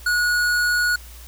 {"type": "tone with tanh clipping", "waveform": "sine", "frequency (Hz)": 1455, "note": "F#6", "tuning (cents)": -29, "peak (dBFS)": -19, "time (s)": [0.06, 0.96], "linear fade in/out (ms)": 5, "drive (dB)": 18, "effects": ["added 60 Hz sine -39 dBFS peak until 1.27 s", "white hiss -45 dBFS RMS until 1.27 s"]}